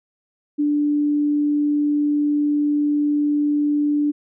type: tone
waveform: sine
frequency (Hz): 293.8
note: D4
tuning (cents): +1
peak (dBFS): -16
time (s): 0.58-4.12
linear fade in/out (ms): 20
effects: none